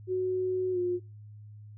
sine tone with pitch glide, 370 to 356.8 Hz, F#4 to F4, 0 to +37 cents, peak -26 dBFS, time 0.07-1 s, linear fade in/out 50 ms, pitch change -63 cents, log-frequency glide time 0.72-0.78 s, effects noise-tail reverb RT60 0.3 s tail -24 dB re dry + added 105 Hz sine -45 dBFS peak until 1.77 s

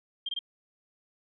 sine tone bursts, 3190 Hz, G7, 30 cents sharp, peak -30 dBFS, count 3, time 0.26-0.391 s, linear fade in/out 5 ms, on 29 ms, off 22 ms, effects none

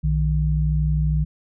sine tone pair together, 61 / 153.7 Hz, B1 / D#3, -21 / -21 cents, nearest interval octave + major third, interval 1600 cents, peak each -20 dBFS, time 0.03-1.25 s, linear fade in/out 20 ms, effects none

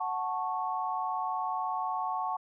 sine chord, F# minor, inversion none, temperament equal with one note detuned, 740 / 880 / 1103.6 Hz, F#5 / A5 / C#6, 0 / 0 / -8 cents, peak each -34 dBFS, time 0-2.37 s, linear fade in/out 10 ms, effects none

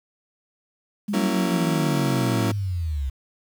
sine linear sweep, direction down, 207.7 to 64.1 Hz, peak -23 dBFS, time 1.08-3.1 s, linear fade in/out 10 ms
35% pulse chord, F# dominant seventh, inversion none, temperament just, 185 / 231.2 / 277.5 / 333 Hz, F#3 / A#3 / C#4 / E4, 0 / -14 / +2 / +18 cents, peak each -26 dBFS, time 1.13-2.52 s, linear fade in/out 10 ms
effects 8-bit

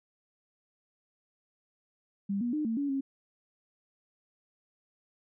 sine tone with pitch steps, 199 / 240.4 / 303.4 / 225.5 / 283.7 / 271.9 Hz, G3 / B3 / D#4 / A3 / C#4 / C#4, +26 / -46 / -44 / +43 / +40 / -33 cents, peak -28 dBFS, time 2.29-3.01 s, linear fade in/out 10 ms, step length 120 ms, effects none

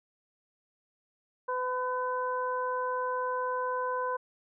harmonic tone, 504 Hz, B4, 35 cents sharp, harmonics 1 / 2 / 3, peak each -33 / -31 / -39 dBFS, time 1.48-4.17 s, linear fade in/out 10 ms, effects none

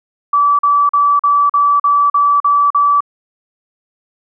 sine tone bursts, 1154 Hz, D6, 31 cents flat, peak -8 dBFS, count 9, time 0.33-3.006 s, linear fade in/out 5 ms, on 260 ms, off 42 ms, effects none

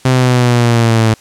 sawtooth linear sweep, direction down, 130 to 110 Hz, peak -4 dBFS, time 0.05-1.14 s, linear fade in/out 5 ms, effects white hiss -43 dBFS RMS until 1.2 s + low-pass 9000 Hz 12 dB/octave

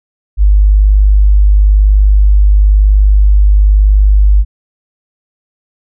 sine tone, 50.5 Hz, G#1, 48 cents flat, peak -3 dBFS, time 0.37-4.45 s, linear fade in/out 50 ms, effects none

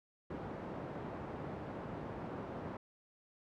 pink band-pass noise, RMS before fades -44 dBFS, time 0.3-2.77 s, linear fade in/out 5 ms, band 120 to 960 Hz, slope 12 dB/octave, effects none

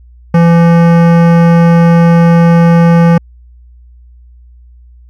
sine tone with hard clipping, 168.9 Hz, E3, 42 cents sharp, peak -5 dBFS, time 0.34-3.18 s, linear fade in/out 5 ms, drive 17 dB, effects added 60 Hz sine -35 dBFS peak until 5.09 s

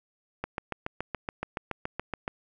click train, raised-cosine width 0.5 ms, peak -16 dBFS, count 14, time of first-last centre 0.44-2.279 s, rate 7.07 Hz, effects none

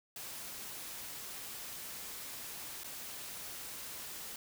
white noise with dropouts, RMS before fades -45 dBFS, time 0.16-4.36 s, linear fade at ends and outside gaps 2 ms, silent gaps 2.836-2.843 s, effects none

